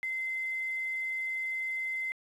sine tone with quantisation, 2067 Hz, C7, 22 cents flat, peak -31 dBFS, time 0.03-2.12 s, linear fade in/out 0 ms, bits 9, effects resampled to 32000 Hz

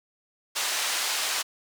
white band-pass noise, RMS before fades -28 dBFS, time 0.55-1.43 s, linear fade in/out 20 ms, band 690 to 6800 Hz, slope 12 dB/octave, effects none

